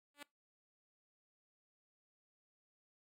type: tone with exponential growth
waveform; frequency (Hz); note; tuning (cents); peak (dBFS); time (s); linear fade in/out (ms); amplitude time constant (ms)
5% pulse; 288.9; D4; -28; -34; 0.14-0.23; 5; 19
effects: noise-tail reverb RT60 0.2 s tail -23 dB re dry + AAC 64 kbps